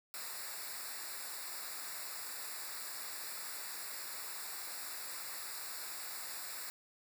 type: noise with comb filter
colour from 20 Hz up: white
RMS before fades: -44 dBFS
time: 0.14-6.7 s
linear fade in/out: 0 ms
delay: 0.32 ms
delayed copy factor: -0.95
effects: none